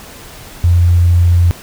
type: tone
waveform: sine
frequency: 87 Hz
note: F2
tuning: 6 cents flat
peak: -6 dBFS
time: 0.64-1.51 s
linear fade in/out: 0 ms
effects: pink hiss -34 dBFS RMS until 1.62 s